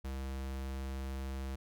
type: tone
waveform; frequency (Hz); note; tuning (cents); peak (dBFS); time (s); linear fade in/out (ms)
square; 66.7; C2; +34; -38; 0.04-1.56; 10
effects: none